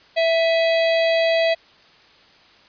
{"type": "harmonic tone with a mistuned harmonic", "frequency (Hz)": 659.3, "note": "E5", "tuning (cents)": 0, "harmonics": [1, 3, 4, 5, 6, 7], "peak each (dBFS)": [-16, -26, -28, -30, -32, -33], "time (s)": [0.16, 1.55], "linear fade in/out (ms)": 20, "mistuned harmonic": 4, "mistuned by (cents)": -71, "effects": ["white hiss -51 dBFS RMS until 2.68 s", "resampled to 11025 Hz"]}